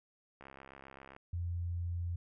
click train, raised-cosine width 0.5 ms, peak -36 dBFS, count 52, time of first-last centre 0.41-1.164 s, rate 67.6 Hz
sine tone, 86.6 Hz, F2, 14 cents flat, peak -34 dBFS, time 1.33-2.16 s, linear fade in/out 5 ms
effects none

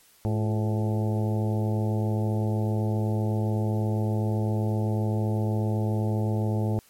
harmonic tone with a mistuned harmonic, 107.8 Hz, A2, 35 cents flat, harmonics 1 / 2 / 3 / 4 / 5 / 6 / 7 / 8, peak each -24 / -30 / -34 / -36 / -38 / -40 / -41 / -42 dBFS, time 0.25-6.79 s, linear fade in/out 0 ms, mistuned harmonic 3, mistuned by +71 cents, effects white hiss -58 dBFS RMS until 6.89 s + MP3 64 kbps

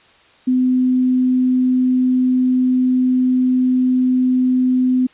sine tone, 254.3 Hz, C4, 49 cents flat, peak -12 dBFS, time 0.47-5.07 s, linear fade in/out 10 ms, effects white hiss -50 dBFS RMS until 5.13 s + resampled to 8000 Hz

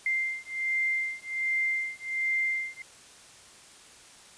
sine beating tone pair, 2093 / 2094.3 Hz, C7 / C7, 0 / +1 cents, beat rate 1.3 Hz, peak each -30 dBFS, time 0.06-2.82 s, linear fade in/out 2 ms, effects white hiss -52 dBFS RMS until 4.37 s + resampled to 22050 Hz

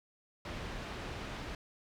pink low-pass noise, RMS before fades -42 dBFS, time 0.45-1.55 s, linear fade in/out 2 ms, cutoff 3600 Hz, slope 12 dB/octave, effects none

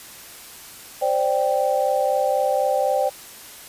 sine chord, C suspended second, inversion none, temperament equal, 523.3 / 587.3 / 784 Hz, C5 / D5 / G5, 0 / 0 / 0 cents, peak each -22 dBFS, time 1.01-3.1 s, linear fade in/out 20 ms, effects white hiss -41 dBFS RMS until 3.68 s + resampled to 32000 Hz

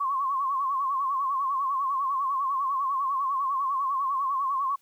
sine tone with vibrato, 1088 Hz, C#6, 33 cents flat, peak -24 dBFS, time 0-4.76 s, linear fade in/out 10 ms, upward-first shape sine, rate 10 Hz, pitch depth 85 cents each way, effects white hiss -66 dBFS RMS until 4.81 s

